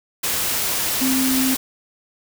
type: tone in noise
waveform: sine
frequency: 261.6 Hz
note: C4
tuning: in tune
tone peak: -18 dBFS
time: 1.01-1.55 s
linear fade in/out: 10 ms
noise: white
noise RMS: -22 dBFS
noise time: 0.23-1.57 s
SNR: +1 dB
effects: none